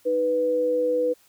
sine tone pair together, 311.1 / 494.2 Hz, D#4 / B4, 0 / +1 cents, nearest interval minor sixth, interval 801 cents, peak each -30 / -20 dBFS, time 0.05-1.14 s, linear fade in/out 20 ms, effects white hiss -59 dBFS RMS until 1.28 s

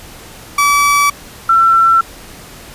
30% pulse / sine tone pair in turn, 1149 / 1346 Hz, D6 / E6, -38 / +36 cents, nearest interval minor third, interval 274 cents, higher second, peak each -6 dBFS, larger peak neither, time 0.58-1.1 / 1.49-2.01 s, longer neither, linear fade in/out 5 ms, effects pink hiss -35 dBFS RMS until 2.74 s + resampled to 32000 Hz

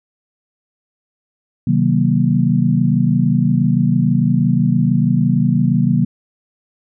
sine chord, C half-diminished seventh, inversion none, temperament just, 130.81 / 156.98 / 188.37 / 235.5 Hz, C3 / Eb3 / Gb3 / Bb3, 0 / +16 / +31 / +18 cents, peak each -17 dBFS, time 1.67-6.05 s, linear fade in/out 5 ms, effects none

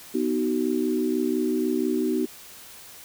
sine chord, B major, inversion none, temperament equal with one note detuned, 246.9 / 311.1 / 377.1 Hz, B3 / D#4 / F#4, 0 / 0 / +33 cents, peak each -26 dBFS, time 0.14-2.26 s, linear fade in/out 10 ms, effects white hiss -45 dBFS RMS until 3.04 s

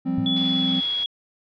triangle chord, F suspended second, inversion none, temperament just, 174.61 / 196.44 / 261.9 Hz, F3 / G3 / C4, 0 / +4 / +2 cents, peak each -26 / -27 / -21 dBFS, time 0.05-0.81 s, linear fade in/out 20 ms
sine tone with exponential decay, 113.3 Hz, A#2, 49 cents flat, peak -23 dBFS, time 0.18-0.4 s, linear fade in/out 0 ms, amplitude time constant 47 ms
sine tone with pitch glide, 3419 to 3333 Hz, G#7 to G#7, +50 to +5 cents, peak -22 dBFS, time 0.26-1.06 s, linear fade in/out 2 ms, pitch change -45 cents, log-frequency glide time 0.45-0.94 s
white noise, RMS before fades -36 dBFS, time 0.36-1.04 s, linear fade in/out 5 ms
effects resampled to 11025 Hz

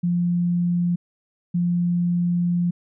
sine tone pair in turn, 174.61 / 174.61 Hz, F3 / F3, 0 / 0 cents, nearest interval unison, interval 0 cents, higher neither, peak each -18 dBFS, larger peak neither, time 0.03-0.96 / 1.54-2.71 s, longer second, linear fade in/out 10 ms, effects none

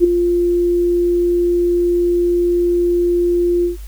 sine tone with ADSR envelope, 349.2 Hz, F4, in tune, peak -4 dBFS, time 0-3.77 s, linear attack 42 ms, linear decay 9 ms, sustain -8 dB, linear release 130 ms, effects added 50 Hz sine -28 dBFS peak until 3.87 s + white hiss -46 dBFS RMS until 3.87 s

